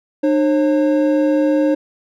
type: tone pair together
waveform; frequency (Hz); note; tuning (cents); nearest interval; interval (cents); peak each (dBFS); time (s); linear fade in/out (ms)
triangle; 302.4 / 540; D#4 / C#5; -49 / -45; minor seventh; 1004; -12 / -15; 0.23-1.75; 10
effects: none